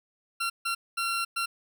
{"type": "tone bursts at uneven times", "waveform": "20% pulse", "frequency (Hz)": 1367, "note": "F6", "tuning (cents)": -37, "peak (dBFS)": -22, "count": 4, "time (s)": [[0.4, 0.5], [0.65, 0.75], [0.97, 1.25], [1.36, 1.46]], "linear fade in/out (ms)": 10, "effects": []}